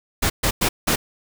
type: noise bursts at uneven times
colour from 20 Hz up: pink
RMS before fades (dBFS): -19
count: 4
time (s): 0.22-0.3 / 0.43-0.51 / 0.61-0.69 / 0.87-0.96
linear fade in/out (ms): 10
effects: none